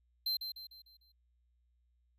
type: tone with echo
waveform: square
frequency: 4116 Hz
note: C8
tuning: 29 cents flat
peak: -32 dBFS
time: 0.26-0.37 s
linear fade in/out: 5 ms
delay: 150 ms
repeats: 5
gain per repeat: -7 dB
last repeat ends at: 1.12 s
effects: added 60 Hz sine -70 dBFS peak until 2.18 s